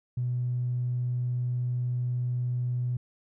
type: tone with tanh clipping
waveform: triangle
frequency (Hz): 123.47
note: B2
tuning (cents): 0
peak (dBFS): -26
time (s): 0.17-2.97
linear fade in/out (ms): 5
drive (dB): 4
effects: none